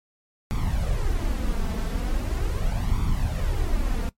brown noise with flanger, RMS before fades -24 dBFS, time 0.51-4.09 s, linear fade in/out 0 ms, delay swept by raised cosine 0.87 to 4.57 ms, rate 0.4 Hz, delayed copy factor +0.65, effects noise-tail reverb RT60 0.1 s tail -18 dB re dry + MP3 64 kbps

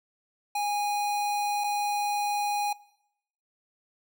square tone pair in turn, 823 / 823 Hz, G#5 / G#5, -16 / -16 cents, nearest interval unison, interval 0 cents, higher neither, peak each -27 dBFS, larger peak neither, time 0.55-1.64 / 1.64-2.73 s, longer neither, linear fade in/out 5 ms, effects noise-tail reverb RT60 0.8 s tail -21 dB re dry

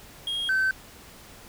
triangle tone pair in turn, 3261 / 1539 Hz, G#7 / G6, -32 / -32 cents, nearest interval octave + minor second, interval 1300 cents, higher first, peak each -25 / -18 dBFS, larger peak second, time 0.27-0.49 / 0.49-0.71 s, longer neither, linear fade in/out 2 ms, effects tanh soft clip ceiling -16 dBFS + pink hiss -48 dBFS RMS until 1.48 s

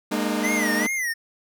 sawtooth chord, Ab suspended second, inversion none, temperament equal with one note detuned, 207.7 / 233.1 / 303.5 Hz, Ab3 / Bb3 / Eb4, 0 / 0 / -43 cents, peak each -23 dBFS, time 0.11-0.87 s, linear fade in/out 10 ms
square tone with vibrato, 1975.5 Hz, B6, in tune, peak -24 dBFS, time 0.43-1.14 s, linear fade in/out 20 ms, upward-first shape sine, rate 2.5 Hz, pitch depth 140 cents each way
effects none

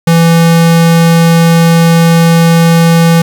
square tone, 166.7 Hz, E3, 20 cents sharp, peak -4 dBFS, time 0.07-3.22 s, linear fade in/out 5 ms, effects 7-bit

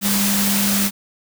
sine tone in noise, 200.4 Hz, G3, 38 cents sharp, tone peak -19 dBFS, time 0.01-0.91 s, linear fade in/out 50 ms, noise white, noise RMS -20 dBFS, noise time 0.01-0.91 s, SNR -2 dB, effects none

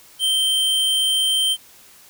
square tone, 3127 Hz, G7, 5 cents flat, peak -17 dBFS, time 0.19-1.57 s, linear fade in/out 50 ms, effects white hiss -48 dBFS RMS until 2.09 s

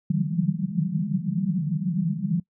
pink band-pass noise, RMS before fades -25 dBFS, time 0.1-2.4 s, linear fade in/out 5 ms, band 150 to 200 Hz, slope 96 dB/octave, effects noise-tail reverb RT60 0.1 s tail -22 dB re dry

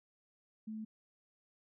sine tone, 217.9 Hz, A3, 17 cents flat, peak -40 dBFS, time 0.67-0.85 s, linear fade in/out 10 ms, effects none

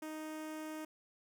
sawtooth tone with notch filter, 311.1 Hz, D#4, in tune, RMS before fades -44 dBFS, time 0.02-0.85 s, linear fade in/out 5 ms, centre 4100 Hz, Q 1.7, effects none

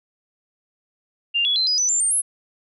sine tone with pitch steps, 2794 / 3381 / 4091 / 4950 / 5989 / 7247 / 8769 / 10610 Hz, F7 / G#7 / C8 / D#8 / F#8 / A#8 / C#9 / E9, 0 / +30 / -40 / -10 / +20 / -50 / -20 / +10 cents, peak -17 dBFS, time 1.34-2.22 s, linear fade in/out 20 ms, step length 110 ms, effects none

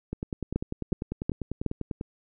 two click trains, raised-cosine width 3 ms, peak -18 / -13 dBFS, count 20 / 4, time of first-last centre 0.13-2.011 / 0.56-1.663 s, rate 10.1 / 2.72 Hz, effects none

